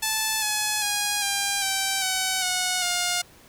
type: tone with pitch steps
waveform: 5% pulse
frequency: 874 / 848.6 / 824 / 800.1 / 776.8 / 754.3 / 732.4 / 711.1 Hz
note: A5 / G#5 / G#5 / G5 / G5 / F#5 / F#5 / F5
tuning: -12 / +37 / -14 / +35 / -16 / +33 / -18 / +31 cents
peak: -11 dBFS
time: 0.02-3.22 s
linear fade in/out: 10 ms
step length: 400 ms
effects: pink hiss -52 dBFS RMS until 3.48 s